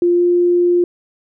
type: tone with pitch glide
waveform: sine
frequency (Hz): 349.2 to 351.4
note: F4 to F4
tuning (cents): 0 to +11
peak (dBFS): -10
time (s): 0.02-0.84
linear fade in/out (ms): 2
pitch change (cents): +11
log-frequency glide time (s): 0.15-0.22
effects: none